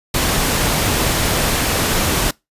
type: noise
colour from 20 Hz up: pink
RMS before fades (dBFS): -17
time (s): 0.14-2.31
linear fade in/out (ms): 5
effects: noise-tail reverb RT60 0.2 s tail -24 dB re dry + resampled to 32000 Hz